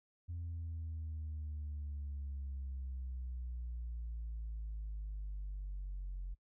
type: exponential sweep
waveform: sine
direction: down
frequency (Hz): 86 to 44.89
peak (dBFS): -38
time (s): 0.28-6.35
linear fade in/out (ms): 20
effects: noise-tail reverb RT60 0.1 s tail -26 dB re dry + tanh soft clip ceiling -37 dBFS